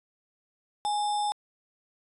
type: tone with sample-and-hold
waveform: sine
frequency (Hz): 830.6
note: G#5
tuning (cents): 0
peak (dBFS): -25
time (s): 0.85-1.32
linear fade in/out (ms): 0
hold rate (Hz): 4410
effects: resampled to 24000 Hz